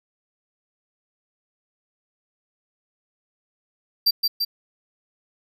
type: tone with echo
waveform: square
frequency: 4699 Hz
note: D8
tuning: in tune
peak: -15 dBFS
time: 4.06-4.11 s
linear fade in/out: 10 ms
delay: 170 ms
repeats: 2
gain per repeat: -3 dB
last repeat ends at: 4.45 s
effects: none